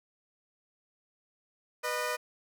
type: tone pair together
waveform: 15% pulse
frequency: 492 / 610.4 Hz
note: B4 / D#5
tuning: -7 / -33 cents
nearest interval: major third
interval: 374 cents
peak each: -27 dBFS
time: 1.83-2.17 s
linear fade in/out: 20 ms
effects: none